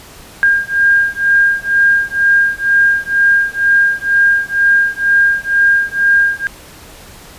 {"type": "beating tone pair", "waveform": "sine", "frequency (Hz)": [1609, 1611.1], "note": ["G6", "G6"], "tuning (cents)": [45, 47], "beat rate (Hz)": 2.1, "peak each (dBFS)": -12, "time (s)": [0.43, 6.47], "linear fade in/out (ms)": 0, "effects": ["pink hiss -37 dBFS RMS until 7.38 s", "resampled to 32000 Hz"]}